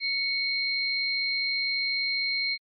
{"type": "tone pair together", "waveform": "sine", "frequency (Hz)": [2217, 4178], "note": ["C#7", "C8"], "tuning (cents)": [0, -3], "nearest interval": "major seventh", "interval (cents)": 1097, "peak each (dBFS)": -28, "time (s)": [0, 2.58], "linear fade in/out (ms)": 50, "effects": ["Opus 48 kbps"]}